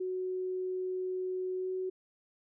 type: tone with pitch glide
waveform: sine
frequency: 370 to 372.8 Hz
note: F#4 to F#4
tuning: 0 to +13 cents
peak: -32 dBFS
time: 0-1.9 s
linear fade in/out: 10 ms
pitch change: +13 cents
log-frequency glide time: 1.56-1.7 s
effects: none